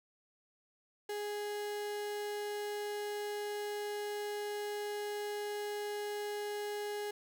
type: tone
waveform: 35% pulse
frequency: 414.5 Hz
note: G#4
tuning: 3 cents flat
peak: -35 dBFS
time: 1.09-7.11 s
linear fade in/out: 5 ms
effects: none